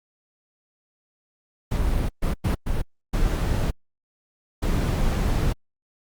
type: noise bursts at uneven times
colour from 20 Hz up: brown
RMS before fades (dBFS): -22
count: 6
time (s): 1.71-2.09 / 2.22-2.34 / 2.44-2.55 / 2.66-2.82 / 3.13-3.71 / 4.62-5.53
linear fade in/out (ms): 10
effects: Opus 48 kbps